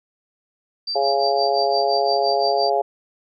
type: tone with tremolo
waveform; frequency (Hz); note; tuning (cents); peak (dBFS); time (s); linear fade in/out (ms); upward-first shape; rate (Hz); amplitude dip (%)
sine; 4676; D8; -8; -22; 0.87-2.7; 5; sine; 5.8; 85
type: harmonic tone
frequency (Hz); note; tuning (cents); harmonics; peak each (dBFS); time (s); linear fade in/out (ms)
138.59; C#3; 0; 3 / 4 / 5 / 6; -23 / -23 / -20 / -24; 0.95-2.82; 10
effects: none